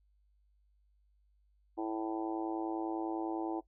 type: harmonic tone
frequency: 110 Hz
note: A2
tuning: in tune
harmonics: 3 / 4 / 5 / 6 / 7 / 8 / 9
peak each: -35 / -45 / -46 / -47 / -41 / -45 / -52 dBFS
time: 1.77-3.61 s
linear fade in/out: 20 ms
effects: noise-tail reverb RT60 0.1 s tail -18 dB re dry + added 50 Hz sine -67 dBFS peak until 3.67 s